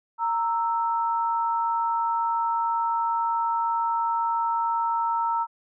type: tone pair together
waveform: sine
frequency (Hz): 925.5 / 1318.5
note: A#5 / E6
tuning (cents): -13 / 0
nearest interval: tritone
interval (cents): 613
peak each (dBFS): -23 / -28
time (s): 0.18-5.47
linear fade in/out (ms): 50
effects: none